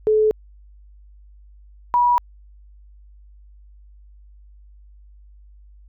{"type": "tone pair in turn", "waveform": "sine", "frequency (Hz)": [431.1, 970.1], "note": ["A4", "B5"], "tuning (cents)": [-35, -31], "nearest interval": "octave + major second", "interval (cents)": 1404, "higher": "second", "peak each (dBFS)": -13, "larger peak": "neither", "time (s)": [[0.07, 0.31], [1.94, 2.18]], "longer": "neither", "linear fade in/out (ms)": 0, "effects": ["added 50 Hz sine -44 dBFS peak until 5.88 s"]}